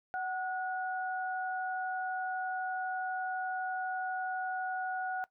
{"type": "tone pair together", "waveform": "sine", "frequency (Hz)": [748, 1455.1], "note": ["F#5", "F#6"], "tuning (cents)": [19, -29], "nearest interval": "octave", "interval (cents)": 1152, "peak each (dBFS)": [-34, -38], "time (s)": [0.14, 5.24], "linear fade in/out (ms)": 0, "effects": ["noise-tail reverb RT60 0.1 s tail -19 dB re dry"]}